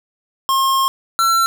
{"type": "tone pair in turn", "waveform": "square", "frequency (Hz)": [1072, 1350.6], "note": ["C6", "E6"], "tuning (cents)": [42, 42], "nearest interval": "major third", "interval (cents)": 400, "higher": "second", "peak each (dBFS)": [-14, -13], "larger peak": "second", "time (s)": [[0.49, 0.88], [1.19, 1.46]], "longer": "first", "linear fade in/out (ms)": 0, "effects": []}